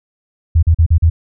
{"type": "tone bursts", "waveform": "sine", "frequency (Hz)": 82, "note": "E2", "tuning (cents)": -9, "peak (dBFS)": -6, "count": 5, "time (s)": [0.55, 1.1], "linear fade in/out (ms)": 10, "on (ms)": 78, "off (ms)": 40, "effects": []}